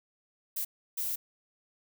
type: noise bursts at uneven times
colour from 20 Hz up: violet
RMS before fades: -33 dBFS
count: 2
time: 0.56-0.65 / 0.97-1.16 s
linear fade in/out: 10 ms
effects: none